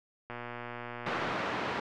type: click train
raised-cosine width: 0.5 ms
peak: -25 dBFS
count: 124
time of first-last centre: 0.3-1.325 s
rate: 120 Hz
type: band-pass noise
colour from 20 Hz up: white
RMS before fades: -34 dBFS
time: 1.06-1.8 s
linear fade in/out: 5 ms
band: 130 to 1500 Hz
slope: 12 dB/octave
effects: low-pass 5000 Hz 12 dB/octave